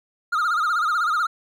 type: tone with vibrato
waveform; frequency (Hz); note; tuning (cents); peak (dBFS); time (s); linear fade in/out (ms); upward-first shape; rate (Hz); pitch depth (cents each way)
triangle; 1318.5; E6; 0; -17; 0.32-1.27; 10; sine; 16; 140
effects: none